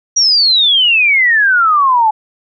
sine exponential sweep, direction down, 5800 to 846 Hz, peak -7 dBFS, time 0.16-2.11 s, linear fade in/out 10 ms, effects none

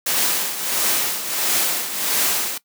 white noise with tremolo, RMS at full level -18 dBFS, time 0.06-2.58 s, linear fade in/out 5 ms, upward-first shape triangle, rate 1.5 Hz, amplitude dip 70%, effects noise-tail reverb RT60 0.1 s tail -19 dB re dry + high-pass 200 Hz 12 dB/octave

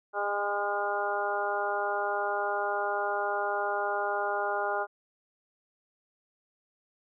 harmonic tone with a mistuned harmonic, 203.5 Hz, G#3, 35 cents flat, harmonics 2 / 3 / 4 / 5 / 6 / 7, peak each -35 / -34 / -32 / -38 / -37 / -34 dBFS, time 0.13-4.87 s, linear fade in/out 50 ms, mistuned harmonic 5, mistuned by +15 cents, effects none

